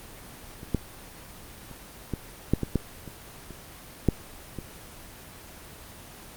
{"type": "clicks", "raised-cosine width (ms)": 3, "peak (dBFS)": [-27, -10, -30, -15, -7, -14, -9, -23, -27, -6, -21], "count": 11, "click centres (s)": [0.632, 0.747, 1.713, 2.137, 2.536, 2.633, 2.757, 3.077, 3.507, 4.087, 4.587], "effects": ["pink hiss -45 dBFS RMS until 6.36 s", "Opus 24 kbps"]}